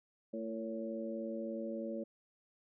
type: harmonic tone with a mistuned harmonic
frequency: 112 Hz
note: A2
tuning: 31 cents sharp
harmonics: 2 / 3 / 4 / 5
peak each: -41 / -44 / -47 / -42 dBFS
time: 0.33-2.04 s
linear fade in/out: 10 ms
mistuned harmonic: 4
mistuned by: +33 cents
effects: none